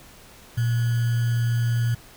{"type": "tone with sample-and-hold", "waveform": "sine", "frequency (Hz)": 117.5, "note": "A#2", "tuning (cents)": 14, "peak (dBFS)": -19, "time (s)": [0.57, 1.95], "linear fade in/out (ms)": 10, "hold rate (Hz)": 1575, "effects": ["pink hiss -48 dBFS RMS until 2.16 s"]}